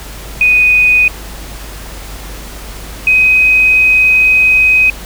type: tone pair in turn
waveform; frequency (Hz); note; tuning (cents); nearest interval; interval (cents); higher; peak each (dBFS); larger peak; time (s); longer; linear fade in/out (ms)
sine; 2489 / 2518; D#7 / D#7; 0 / +20; unison; 20; second; -5; neither; 0.41-1.08 / 3.07-4.9; second; 2
effects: added 50 Hz sine -27 dBFS peak until 5.05 s + pink hiss -30 dBFS RMS until 5.05 s